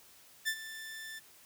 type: tone with ADSR envelope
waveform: sawtooth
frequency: 1769 Hz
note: A6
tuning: 9 cents sharp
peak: -25 dBFS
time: 0.45-1.2 s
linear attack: 30 ms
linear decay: 67 ms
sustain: -14 dB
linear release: 21 ms
effects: white hiss -59 dBFS RMS until 1.45 s